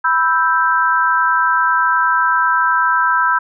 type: chord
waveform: sine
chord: E minor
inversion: second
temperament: equal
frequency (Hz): 987.8 / 1318.5 / 1568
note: B5 / E6 / G6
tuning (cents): 0 / 0 / 0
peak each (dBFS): -16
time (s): 0.04-3.39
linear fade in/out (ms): 10
effects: none